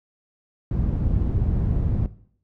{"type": "low-pass noise", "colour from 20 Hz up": "white", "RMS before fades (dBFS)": -22, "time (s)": [0.71, 2.06], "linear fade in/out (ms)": 2, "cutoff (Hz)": 110, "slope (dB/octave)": 12, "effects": ["noise-tail reverb RT60 0.6 s tail -17 dB re dry"]}